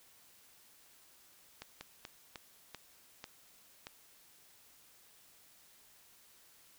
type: slowing click train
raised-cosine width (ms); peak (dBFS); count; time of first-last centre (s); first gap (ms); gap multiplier
0.2; -27; 7; 1.62-3.869; 190; 1.27
effects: white hiss -63 dBFS RMS until 6.78 s